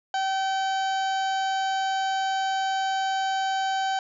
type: harmonic tone with a mistuned harmonic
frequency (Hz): 770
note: G5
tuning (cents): -31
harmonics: 1 / 2 / 3 / 4 / 5 / 6 / 7 / 8 / 9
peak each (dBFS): -24 / -32 / -45 / -36 / -43 / -42 / -49 / -51 / -45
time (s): 0.14-3.99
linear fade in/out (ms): 2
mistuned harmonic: 9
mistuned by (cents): -22
effects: none